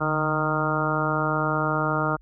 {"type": "harmonic tone with a mistuned harmonic", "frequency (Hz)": 154.8, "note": "D#3", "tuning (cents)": -9, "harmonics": [1, 2, 3, 4, 5, 6, 7, 8, 9], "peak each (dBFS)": [-28, -30, -32, -30, -33, -32, -34, -28, -29], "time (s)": [0, 2.17], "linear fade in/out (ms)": 20, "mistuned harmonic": 1, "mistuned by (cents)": -59, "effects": ["added 46 Hz sine -49 dBFS peak until 2.21 s"]}